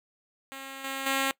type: tone with level steps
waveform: 5% pulse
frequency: 270.1 Hz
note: C#4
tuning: 45 cents flat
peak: -28 / -21 / -14 dBFS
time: 0.52-1.31 s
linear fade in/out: 0 ms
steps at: 0.84 / 1.06 s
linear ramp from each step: 5 ms
effects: noise-tail reverb RT60 0.1 s tail -21 dB re dry